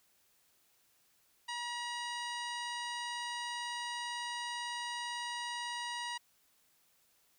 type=harmonic tone; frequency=958 Hz; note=A#5; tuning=47 cents sharp; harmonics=1 / 2 / 3 / 4 / 5 / 6 / 7 / 9; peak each=-41 / -43 / -45 / -47 / -49 / -53 / -56 / -51 dBFS; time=1.48-6.18 s; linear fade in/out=10 ms; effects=white hiss -71 dBFS RMS until 7.38 s